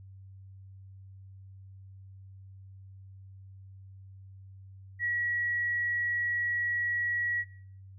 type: tone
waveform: sine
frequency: 1920 Hz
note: B6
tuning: 49 cents flat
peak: -27 dBFS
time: 4.99-7.45 s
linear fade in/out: 50 ms
effects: noise-tail reverb RT60 0.7 s tail -25 dB re dry + added 96 Hz sine -47 dBFS peak until 7.98 s